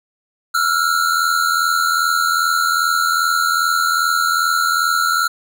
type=tone pair together; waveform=square; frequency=1336.5 / 1419 Hz; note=E6 / F6; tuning=+23 / +27 cents; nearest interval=minor second; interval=104 cents; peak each=-18 dBFS; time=0.54-5.28 s; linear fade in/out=10 ms; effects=none